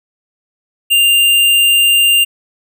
square tone, 2794 Hz, F7, in tune, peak -8 dBFS, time 0.9-2.25 s, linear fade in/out 20 ms, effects none

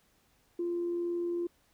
sine tone with amplitude modulation, 346.2 Hz, F4, 15 cents flat, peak -28 dBFS, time 0.59-1.47 s, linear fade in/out 5 ms, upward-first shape sine, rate 82.1 Hz, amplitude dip 25%, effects tanh soft clip ceiling -25 dBFS + pink hiss -69 dBFS RMS until 1.73 s

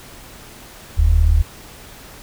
sine tone pair together, 41.14 / 77.78 Hz, E1 / D#2, -3 / 0 cents, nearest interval major seventh, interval 1103 cents, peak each -13 dBFS, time 0.97-1.43 s, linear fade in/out 20 ms, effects pink hiss -40 dBFS RMS until 2.22 s

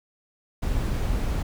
brown noise, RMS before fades -25 dBFS, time 0.62-1.43 s, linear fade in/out 10 ms, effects none

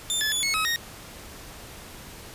20% pulse tone with pitch steps, 3570 / 1727 / 3448 / 2191 / 1278 / 1865 Hz, A7 / A6 / A7 / C#7 / D#6 / A#6, +24 / -33 / -36 / -21 / +46 / 0 cents, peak -18 dBFS, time 0.1-0.76 s, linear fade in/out 0 ms, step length 110 ms, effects pink hiss -43 dBFS RMS until 2.34 s + resampled to 32000 Hz

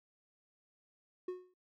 triangle tone with exponential decay, 364.8 Hz, F#4, 24 cents flat, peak -32 dBFS, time 1.28-1.54 s, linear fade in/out 5 ms, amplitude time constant 56 ms, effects noise-tail reverb RT60 0.2 s tail -25 dB re dry

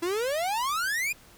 45% pulse exponential sweep, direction up, 329.6 to 2511 Hz, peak -26 dBFS, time 0.02-1.13 s, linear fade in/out 10 ms, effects pink hiss -54 dBFS RMS until 1.37 s

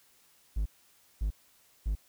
triangle tone bursts, 51.7 Hz, G#1, 7 cents flat, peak -25 dBFS, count 3, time 0.56-1.954 s, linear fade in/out 10 ms, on 98 ms, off 550 ms, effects white hiss -64 dBFS RMS until 2.08 s

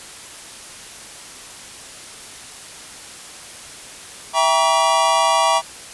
square chord, E diminished seventh, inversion none, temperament just, 659.3 / 791.1 / 949.3 / 1139.2 Hz, E5 / G5 / Bb5 / Db6, 0 / +16 / +31 / +47 cents, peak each -21 / -22 / -19 / -20 dBFS, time 4.33-5.62 s, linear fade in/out 50 ms, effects white hiss -37 dBFS RMS until 5.93 s + resampled to 24000 Hz

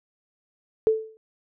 sine tone with exponential decay, 440 Hz, A4, in tune, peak -13 dBFS, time 0.87-1.17 s, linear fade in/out 0 ms, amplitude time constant 64 ms, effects none

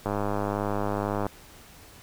click train, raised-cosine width 1 ms, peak -14 dBFS, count 124, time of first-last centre 0.06-1.266 s, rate 102 Hz, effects pink hiss -50 dBFS RMS until 2.02 s

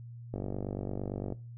click train, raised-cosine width 2 ms, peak -22 dBFS, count 49, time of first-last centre 0.34-1.324 s, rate 48.8 Hz, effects noise-tail reverb RT60 0.3 s tail -18 dB re dry + added 118 Hz sine -43 dBFS peak until 1.57 s

